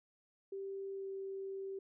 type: tone with pitch glide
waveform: sine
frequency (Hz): 390.8 to 388.1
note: G4 to G4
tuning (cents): -5 to -17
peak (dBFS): -40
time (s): 0.52-1.79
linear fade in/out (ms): 5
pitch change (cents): -12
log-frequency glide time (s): 0.93-1.07
effects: none